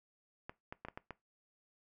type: clicks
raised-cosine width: 0.5 ms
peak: -28 dBFS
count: 6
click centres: 0.495 / 0.725 / 0.85 / 0.885 / 0.975 / 1.107 s
effects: noise-tail reverb RT60 0.2 s tail -20 dB re dry